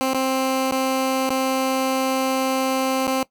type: tone with dropouts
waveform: 15% pulse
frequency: 263.3 Hz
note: C4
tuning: 11 cents sharp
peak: -13 dBFS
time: 0.01-3.23 s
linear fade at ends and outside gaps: 0 ms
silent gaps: 0.134-0.146 / 0.711-0.721 / 1.292-1.305 / 3.069-3.076 s
effects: noise-tail reverb RT60 0.1 s tail -19 dB re dry